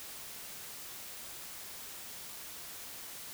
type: silence
effects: white hiss -46 dBFS RMS until 3.33 s